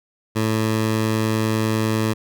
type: tone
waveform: 15% pulse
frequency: 110 Hz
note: A2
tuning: in tune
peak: -12 dBFS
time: 0.35-2.14 s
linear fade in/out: 20 ms
effects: none